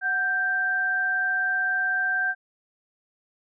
sine tone pair together, 738 / 1571 Hz, F#5 / G6, -5 / +3 cents, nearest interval octave + minor second, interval 1308 cents, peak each -32 / -22 dBFS, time 0.01-2.35 s, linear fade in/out 50 ms, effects none

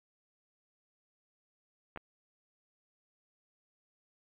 clicks, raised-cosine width 0.5 ms, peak -27 dBFS, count 2, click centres 1.961 / 1.974 s, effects resampled to 8000 Hz

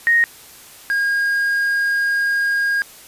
sine / triangle tone pair in turn, 1864.7 / 1625.8 Hz, A#6 / G#6, 0 / -37 cents, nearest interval major second, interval 237 cents, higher first, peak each -11 / -14 dBFS, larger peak first, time 0.07-0.24 / 0.9-2.82 s, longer second, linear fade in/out 0 ms, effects white hiss -42 dBFS RMS until 3.07 s + resampled to 32000 Hz

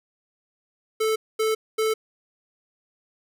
square tone bursts, 438.4 Hz, A4, 6 cents flat, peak -21 dBFS, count 3, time 1-1.94 s, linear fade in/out 10 ms, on 160 ms, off 230 ms, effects none

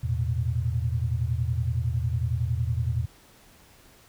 sine chord, E suspended fourth, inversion none, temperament equal with one note detuned, 82.41 / 112.64 / 123.47 Hz, E2 / A2 / B2, 0 / +41 / 0 cents, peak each -28 dBFS, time 0.03-3.06 s, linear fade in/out 10 ms, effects pink hiss -55 dBFS RMS until 4.08 s

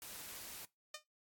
white noise, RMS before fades -49 dBFS, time 0.02-0.65 s, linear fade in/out 0 ms
5% pulse tone with exponential decay, 608 Hz, D#5, 40 cents flat, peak -30 dBFS, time 0.94-1.04 s, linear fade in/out 5 ms, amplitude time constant 20 ms
effects noise-tail reverb RT60 0.2 s tail -22 dB re dry + AAC 64 kbps

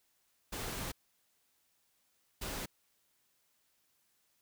pink noise bursts at uneven times, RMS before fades -40 dBFS, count 2, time 0.52-0.92 / 2.41-2.66 s, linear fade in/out 10 ms, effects white hiss -75 dBFS RMS until 4.41 s

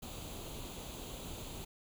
pink noise with comb filter, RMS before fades -45 dBFS, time 0.02-1.65 s, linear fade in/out 10 ms, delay 0.28 ms, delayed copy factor +0.65, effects none

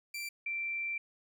sawtooth / sine tone pair in turn, 2349 / 2349 Hz, D7 / D7, 0 / 0 cents, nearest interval unison, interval 0 cents, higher neither, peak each -34 / -33 dBFS, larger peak second, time 0.14-0.29 / 0.46-0.98 s, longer second, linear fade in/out 5 ms, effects none

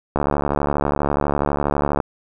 click train, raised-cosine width 1 ms, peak -5 dBFS, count 134, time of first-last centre 0.16-2.002 s, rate 72.2 Hz, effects none

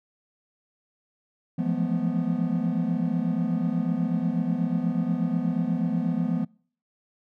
triangle tone cluster, 168.4 / 176.6 / 212.5 / 221 / 247.1 Hz, E3 / F3 / G#3 / A3 / B3, +37 / +20 / +40 / +8 / +1 cents, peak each -27 / -26 / -29 / -34 / -26 dBFS, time 1.58-6.45 s, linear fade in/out 10 ms, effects noise-tail reverb RT60 0.5 s tail -26 dB re dry

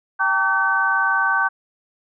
sine tone cluster, 784 / 910 / 1147 / 1527 Hz, G5 / A#5 / D6 / G6, 0 / -42 / -41 / -46 cents, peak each -26 / -25 / -22 / -18 dBFS, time 0.19-1.49 s, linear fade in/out 20 ms, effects none

